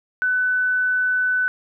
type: tone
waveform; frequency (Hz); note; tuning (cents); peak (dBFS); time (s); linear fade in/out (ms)
sine; 1500; F#6; +23; -17; 0.22-1.48; 0
effects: none